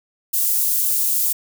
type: high-pass noise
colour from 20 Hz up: white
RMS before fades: -19 dBFS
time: 0.33-1.33 s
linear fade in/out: 10 ms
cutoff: 9700 Hz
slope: 12 dB/octave
effects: none